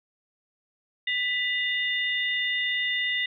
sine tone cluster, 1983 / 2846 / 3598 Hz, B6 / F7 / A7, +7 / +32 / +38 cents, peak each -26 / -31 / -31 dBFS, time 1.07-3.26 s, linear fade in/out 5 ms, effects none

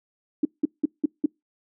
sine tone bursts, 297.8 Hz, D4, 24 cents sharp, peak -16 dBFS, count 5, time 0.43-1.26 s, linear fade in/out 5 ms, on 22 ms, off 180 ms, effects noise-tail reverb RT60 0.2 s tail -26 dB re dry

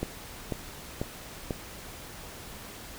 click train, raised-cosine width 2 ms, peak -16 dBFS, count 4, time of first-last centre 0.03-1.508 s, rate 2.03 Hz, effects pink hiss -44 dBFS RMS until 2.98 s

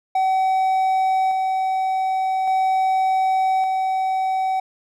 triangle tone with tremolo, 759 Hz, F#5, 44 cents sharp, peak -14 dBFS, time 0.15-4.6 s, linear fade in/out 5 ms, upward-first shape square, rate 0.43 Hz, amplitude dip 25%, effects none

